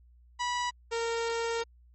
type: tone pair in turn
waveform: sawtooth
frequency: 978 / 461.6 Hz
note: B5 / A#4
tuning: -17 / -17 cents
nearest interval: octave + minor second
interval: 1300 cents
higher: first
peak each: -25 / -25 dBFS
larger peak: neither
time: 0.39-0.71 / 0.91-1.64 s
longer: second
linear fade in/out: 20 ms
effects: added 60 Hz sine -55 dBFS peak until 1.94 s + MP3 32 kbps